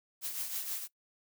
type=noise with tremolo; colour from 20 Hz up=blue; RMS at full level=-35 dBFS; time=0.21-0.88 s; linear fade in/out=50 ms; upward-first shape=triangle; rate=6.3 Hz; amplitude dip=60%; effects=noise-tail reverb RT60 0.1 s tail -20 dB re dry